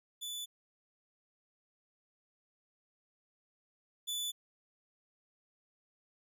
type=tone pair in turn; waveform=sawtooth; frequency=3479 / 3479 Hz; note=A7 / A7; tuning=-20 / -20 cents; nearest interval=unison; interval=0 cents; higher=neither; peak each=-36 / -32 dBFS; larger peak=second; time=0.21-0.46 / 4.07-4.32 s; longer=neither; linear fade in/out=20 ms; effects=none